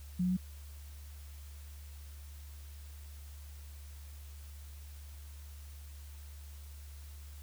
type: tone with pitch steps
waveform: sine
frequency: 179.6 / 182.11 / 184.65 Hz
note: F3 / F#3 / F#3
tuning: +49 / -27 / -3 cents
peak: -28 dBFS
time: 0.19-0.37 s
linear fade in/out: 10 ms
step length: 60 ms
effects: added 72 Hz sine -46 dBFS peak until 7.42 s + white hiss -59 dBFS RMS until 7.42 s